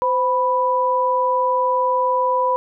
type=tone pair together; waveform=sine; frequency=514.9 / 987.8 Hz; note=C5 / B5; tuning=-28 / 0 cents; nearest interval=major seventh; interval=1128 cents; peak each=-20 / -17 dBFS; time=0.02-2.56 s; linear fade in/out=0 ms; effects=none